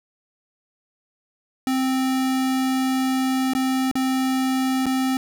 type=tone with dropouts; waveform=square; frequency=261.6 Hz; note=C4; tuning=in tune; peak=-20 dBFS; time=1.67-5.17 s; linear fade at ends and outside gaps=1 ms; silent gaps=3.535-3.55 / 3.914-3.954 / 4.858-4.865 s; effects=none